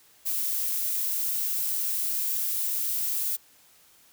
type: noise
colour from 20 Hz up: violet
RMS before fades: -28 dBFS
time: 0.25-3.37 s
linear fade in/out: 20 ms
effects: white hiss -58 dBFS RMS until 4.12 s